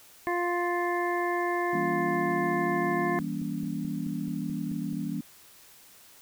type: harmonic tone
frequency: 350.3 Hz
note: F4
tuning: 5 cents sharp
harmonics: 1 / 2 / 3 / 5 / 6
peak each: -29 / -32 / -32 / -34 / -39 dBFS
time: 0.27-3.19 s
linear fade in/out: 0 ms
type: chord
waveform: sine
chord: E diminished seventh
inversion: none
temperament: just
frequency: 164.81 / 197.78 / 237.3 / 284.8 Hz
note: E3 / G3 / Bb3 / Db4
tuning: 0 / +16 / +31 / +47 cents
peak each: -35 dBFS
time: 1.73-5.21 s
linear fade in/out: 5 ms
type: click train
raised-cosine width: 3 ms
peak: -35 dBFS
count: 9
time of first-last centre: 3.2-4.932 s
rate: 4.62 Hz
effects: white hiss -54 dBFS RMS until 6.21 s